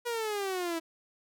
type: exponential sweep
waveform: sawtooth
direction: down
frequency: 485 to 324 Hz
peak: -27 dBFS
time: 0.05-0.8 s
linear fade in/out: 20 ms
effects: none